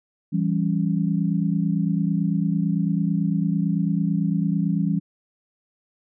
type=chord; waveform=sine; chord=C# diminished; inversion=first; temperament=equal with one note detuned; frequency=167.02 / 196 / 277.2 Hz; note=E3 / G3 / C#4; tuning=+23 / 0 / 0 cents; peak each=-22 / -23 / -28 dBFS; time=0.32-5 s; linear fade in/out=20 ms; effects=none